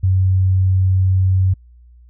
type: tone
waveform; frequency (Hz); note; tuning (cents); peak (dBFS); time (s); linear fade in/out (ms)
sine; 93.9; F#2; +26; -11; 0.03-1.54; 10
effects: added 60 Hz sine -42 dBFS peak until 2.09 s